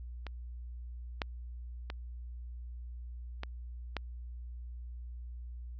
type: clicks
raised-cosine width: 0.3 ms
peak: -26 / -16 / -23 / -22 / -18 dBFS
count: 5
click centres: 0.267 / 1.218 / 1.901 / 3.434 / 3.967 s
effects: added 60 Hz sine -41 dBFS peak until 5.79 s + resampled to 16000 Hz